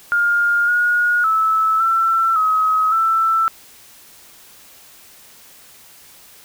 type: tone with pitch steps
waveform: sine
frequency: 1412 / 1441 / 1306 / 1341 / 1273 / 1329 Hz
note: F6 / F#6 / E6 / E6 / D#6 / E6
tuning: +19 / -46 / -17 / +29 / +39 / +14 cents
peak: -13 dBFS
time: 0.12-3.48 s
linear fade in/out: 0 ms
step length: 560 ms
effects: white hiss -45 dBFS RMS until 6.44 s